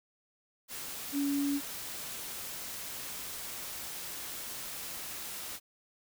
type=tone in noise; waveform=sine; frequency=282.9 Hz; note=C#4; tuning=35 cents sharp; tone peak=-28 dBFS; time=1.12-1.61 s; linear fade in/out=50 ms; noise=white; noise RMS=-41 dBFS; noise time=0.68-5.6 s; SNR=+10 dB; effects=none